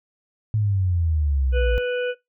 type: exponential sweep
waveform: sine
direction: down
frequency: 110 to 55 Hz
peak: -18 dBFS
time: 0.54-1.78 s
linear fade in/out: 0 ms
type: harmonic tone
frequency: 493.9 Hz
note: B4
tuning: in tune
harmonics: 1 / 3 / 5 / 6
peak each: -22 / -30 / -35 / -38 dBFS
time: 1.52-2.15 s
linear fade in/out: 50 ms
effects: noise-tail reverb RT60 0.2 s tail -22 dB re dry